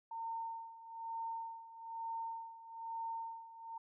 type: tone with tremolo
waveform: sine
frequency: 911 Hz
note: A#5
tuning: 40 cents flat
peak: -38 dBFS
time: 0.11-3.78 s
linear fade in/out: 5 ms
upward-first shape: sine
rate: 1.1 Hz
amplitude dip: 80%
effects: none